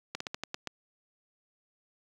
slowing click train, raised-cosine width 0.2 ms, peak -17 dBFS, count 7, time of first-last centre 0.15-0.673 s, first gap 54 ms, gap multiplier 1.19, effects high-pass 100 Hz 12 dB/octave + 9-bit

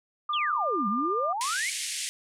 sine tone with tremolo, 1200 Hz, D6, 37 cents sharp, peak -25 dBFS, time 0.29-1.33 s, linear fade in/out 5 ms, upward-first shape triangle, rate 16 Hz, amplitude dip 25%
sine exponential two-way sweep, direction down then up, 3575 to 190.9 to 2314 Hz, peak -28 dBFS, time 0.33-1.7 s, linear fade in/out 5 ms, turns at 0.88 s
white band-pass noise, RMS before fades -33 dBFS, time 1.41-2.09 s, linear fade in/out 0 ms, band 1900 to 10000 Hz, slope 48 dB/octave
effects none

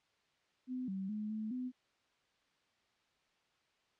sine tone with pitch steps, 254.1 / 191.9 / 212.2 / 216.8 / 252.4 Hz, B3 / G3 / G#3 / A3 / B3, +49 / -37 / +38 / -25 / +38 cents, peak -37 dBFS, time 0.67-1.72 s, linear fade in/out 50 ms, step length 210 ms, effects white hiss -75 dBFS RMS until 3.99 s + low-pass 4000 Hz 12 dB/octave

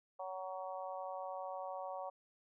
harmonic tone, 187.1 Hz, F#3, 20 cents sharp, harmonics 3 / 4 / 5 / 6, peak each -45 / -45 / -48 / -50 dBFS, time 0.19-2.1 s, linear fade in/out 10 ms, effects none

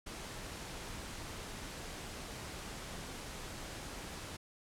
pink noise, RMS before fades -45 dBFS, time 0.06-4.37 s, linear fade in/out 10 ms, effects low-pass 10000 Hz 12 dB/octave

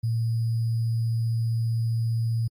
sine tone with sample-and-hold, 114.4 Hz, A#2, 32 cents flat, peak -22 dBFS, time 0.03-2.48 s, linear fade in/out 10 ms, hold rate 4900 Hz, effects AAC 48 kbps

